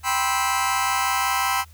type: chord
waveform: sawtooth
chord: C major seventh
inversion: second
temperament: just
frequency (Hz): 784.9 / 981.1 / 1046.5 / 1308.1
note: G5 / B5 / C6 / E6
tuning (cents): +2 / -12 / 0 / -14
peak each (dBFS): -22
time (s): 0.03-1.65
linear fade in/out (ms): 50
effects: added 80 Hz sine -45 dBFS peak until 1.73 s + white hiss -56 dBFS RMS until 1.73 s